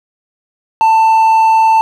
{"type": "tone with hard clipping", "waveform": "sine", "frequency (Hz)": 889, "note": "A5", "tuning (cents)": 18, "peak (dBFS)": -7, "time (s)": [0.81, 1.81], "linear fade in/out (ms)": 0, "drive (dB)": 3, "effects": []}